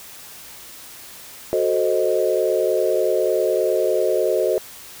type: chord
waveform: sine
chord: F# diminished seventh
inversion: none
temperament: equal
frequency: 370 / 440 / 523.3 / 622.3 Hz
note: F#4 / A4 / C5 / Eb5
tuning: 0 / 0 / 0 / 0 cents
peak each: -22 dBFS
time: 1.53-4.58 s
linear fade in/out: 0 ms
effects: white hiss -40 dBFS RMS until 5 s